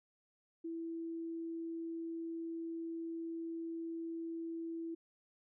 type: tone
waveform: sine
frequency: 330.6 Hz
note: E4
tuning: 5 cents sharp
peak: -39 dBFS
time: 0.64-4.95 s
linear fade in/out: 10 ms
effects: none